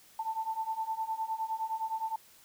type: beating tone pair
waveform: sine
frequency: 882 / 891.7 Hz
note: A5 / A5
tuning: +4 / +23 cents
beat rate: 9.7 Hz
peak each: -36 / -34 dBFS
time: 0.19-2.16 s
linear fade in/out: 5 ms
effects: white hiss -59 dBFS RMS until 2.44 s